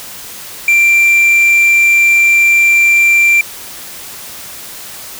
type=tone; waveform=triangle; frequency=2361 Hz; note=D7; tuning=9 cents sharp; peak=-4 dBFS; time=0.68-3.41 s; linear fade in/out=2 ms; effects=white hiss -29 dBFS RMS until 5.19 s